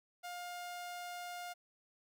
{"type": "tone", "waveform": "sawtooth", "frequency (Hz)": 708, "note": "F5", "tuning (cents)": 23, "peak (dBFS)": -39, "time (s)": [0.23, 1.54], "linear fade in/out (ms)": 20, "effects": []}